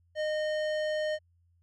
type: tone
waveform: square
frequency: 614 Hz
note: D#5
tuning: 23 cents flat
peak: -29 dBFS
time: 0.15-1.19 s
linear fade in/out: 50 ms
effects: added 86 Hz sine -64 dBFS peak until 1.62 s + low-pass 4000 Hz 12 dB/octave